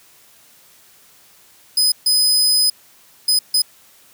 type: tone bursts at uneven times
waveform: sawtooth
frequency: 5020 Hz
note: D#8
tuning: 15 cents sharp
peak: -10 dBFS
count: 4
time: 1.77-1.92 / 2.06-2.7 / 3.28-3.39 / 3.54-3.62 s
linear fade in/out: 5 ms
effects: white hiss -50 dBFS RMS until 4.13 s + high-pass 60 Hz 12 dB/octave